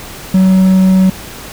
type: tone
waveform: triangle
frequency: 188.1 Hz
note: F#3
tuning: 29 cents sharp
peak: -3 dBFS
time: 0.34-1.1 s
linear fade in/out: 5 ms
effects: pink hiss -29 dBFS RMS until 1.52 s